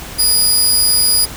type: tone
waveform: 20% pulse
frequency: 4900 Hz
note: D#8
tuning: 27 cents flat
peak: -4 dBFS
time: 0.18-1.26 s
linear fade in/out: 20 ms
effects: added 60 Hz sine -34 dBFS peak until 1.36 s + pink hiss -30 dBFS RMS until 1.36 s